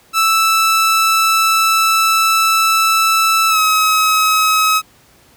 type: tone with pitch glide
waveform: sawtooth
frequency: 1318.5 to 1278 Hz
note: E6 to D#6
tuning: 0 to +46 cents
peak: -7 dBFS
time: 0.13-4.82 s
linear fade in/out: 50 ms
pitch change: -54 cents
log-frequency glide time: 3.49-3.59 s
effects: pink hiss -49 dBFS RMS until 5.36 s + high-pass 60 Hz 12 dB/octave